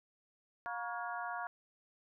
harmonic tone with a mistuned harmonic, 236.8 Hz, A#3, 27 cents sharp, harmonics 3 / 4 / 5 / 6 / 7, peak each -42 / -44 / -45 / -44 / -47 dBFS, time 0.66-1.47 s, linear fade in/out 0 ms, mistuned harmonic 5, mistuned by -91 cents, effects none

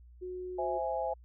sine tone, 365.1 Hz, F#4, 23 cents flat, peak -37 dBFS, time 0.21-0.79 s, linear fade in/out 20 ms
sine chord, C augmented, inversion none, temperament equal, 523.3 / 659.3 / 830.6 Hz, C5 / E5 / G#5, 0 / 0 / 0 cents, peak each -35 dBFS, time 0.58-1.14 s, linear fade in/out 10 ms
effects added 60 Hz sine -52 dBFS peak until 1.24 s

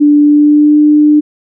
sine tone with pitch glide, 293.7 to 299.2 Hz, D4 to D4, 0 to +32 cents, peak -3 dBFS, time 0-1.21 s, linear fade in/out 20 ms, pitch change +32 cents, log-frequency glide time 0.21-0.8 s, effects none

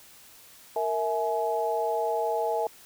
sine tone cluster, 462.4 / 653 / 844 Hz, A#4 / E5 / G#5, -14 / -17 / +28 cents, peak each -29 dBFS, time 0.76-2.67 s, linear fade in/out 2 ms, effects white hiss -52 dBFS RMS until 2.85 s

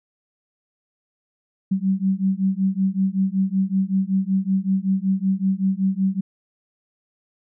sine beating tone pair, 189.1 / 194.4 Hz, F#3 / G3, +38 / -14 cents, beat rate 5.3 Hz, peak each -21 dBFS, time 1.71-6.21 s, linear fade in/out 10 ms, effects none

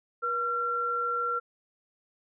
sine tone pair together, 481.5 / 1366.6 Hz, B4 / F6, -44 / -38 cents, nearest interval octave + tritone, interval 1806 cents, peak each -35 / -27 dBFS, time 0.22-1.4 s, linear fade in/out 20 ms, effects none

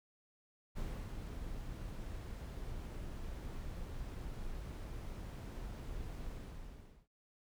brown noise with ADSR envelope, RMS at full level -40 dBFS, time 0.75-7.08 s, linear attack 25 ms, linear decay 300 ms, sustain -4 dB, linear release 780 ms, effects none

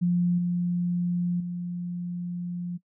sine tone with level steps, 175.8 Hz, F3, 12 cents sharp, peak -20 / -23 / -29 dBFS, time 0.01-2.78 s, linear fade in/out 20 ms, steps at 0.38 / 1.4 s, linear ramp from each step 5 ms, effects noise-tail reverb RT60 0.1 s tail -21 dB re dry

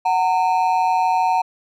triangle ring-modulated tone, 830.6 Hz, G#5, in tune, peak -10 dBFS, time 0.05-1.42 s, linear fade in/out 10 ms, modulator 86.2 Hz, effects none

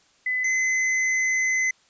sine / square tone pair in turn, 2011 / 2041 Hz, B6 / C7, +31 / -44 cents, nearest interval unison, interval 25 cents, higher second, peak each -22 / -21 dBFS, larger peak second, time 0.26-0.44 / 0.44-1.71 s, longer second, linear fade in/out 5 ms, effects white hiss -60 dBFS RMS until 1.89 s + resampled to 16000 Hz

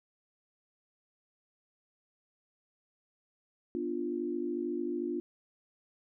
sine chord, B diminished, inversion none, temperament equal with one note detuned, 246.9 / 295.7 / 349.2 Hz, B3 / D4 / F4, 0 / +12 / 0 cents, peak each -38 / -37 / -34 dBFS, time 3.75-5.2 s, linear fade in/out 0 ms, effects none

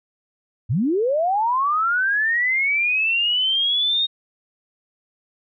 sine linear sweep, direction up, 92.5 to 3729 Hz, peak -17 dBFS, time 0.69-4.07 s, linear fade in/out 20 ms, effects none

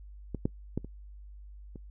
clicks, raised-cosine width 3 ms, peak -21 / -14 / -17 / -29 / -30 dBFS, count 5, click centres 0.347 / 0.455 / 0.776 / 0.846 / 1.758 s, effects noise-tail reverb RT60 0.1 s tail -24 dB re dry + added 50 Hz sine -45 dBFS peak until 1.9 s

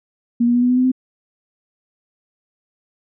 sine tone with pitch steps, 237 / 240.3 / 243.7 / 247.1 / 250.5 / 254 / 257.6 Hz, A#3 / B3 / B3 / B3 / B3 / B3 / C4, +29 / -47 / -23 / +1 / +25 / +49 / -27 cents, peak -12 dBFS, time 0.4-0.918 s, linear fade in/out 10 ms, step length 74 ms, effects none

